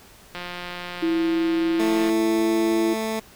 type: click train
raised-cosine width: 0.3 ms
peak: -17 dBFS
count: 310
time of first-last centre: 0.35-2.096 s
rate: 177 Hz
type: tone with pitch glide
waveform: sine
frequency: 329.8 to 336.1 Hz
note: E4 to E4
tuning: +1 to +34 cents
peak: -19 dBFS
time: 1.02-2.94 s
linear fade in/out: 10 ms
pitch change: +33 cents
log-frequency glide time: 1.6-2.65 s
type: tone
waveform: 15% pulse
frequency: 220.7 Hz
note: A3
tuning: 5 cents sharp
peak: -18 dBFS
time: 1.79-3.2 s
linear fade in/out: 10 ms
effects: pink hiss -49 dBFS RMS until 3.35 s